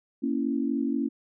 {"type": "chord", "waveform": "sine", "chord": "A# diminished", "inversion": "none", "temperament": "equal", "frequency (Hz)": [233.1, 277.2, 329.6], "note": ["A#3", "C#4", "E4"], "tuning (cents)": [0, 0, 0], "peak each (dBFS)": [-29, -27, -32], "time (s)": [0.22, 1.09], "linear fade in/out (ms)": 20, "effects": []}